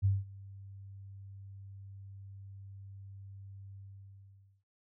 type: tone with ADSR envelope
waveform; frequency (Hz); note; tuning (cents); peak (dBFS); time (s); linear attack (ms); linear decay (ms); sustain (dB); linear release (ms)
sine; 98; G2; 0; -23; 0.02-4.64; 32; 190; -23; 890
effects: none